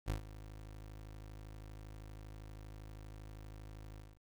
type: tone with ADSR envelope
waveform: 25% pulse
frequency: 52.6 Hz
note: G#1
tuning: 23 cents sharp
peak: -29 dBFS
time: 0.06-4.2 s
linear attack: 36 ms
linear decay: 110 ms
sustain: -17 dB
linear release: 200 ms
effects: 11-bit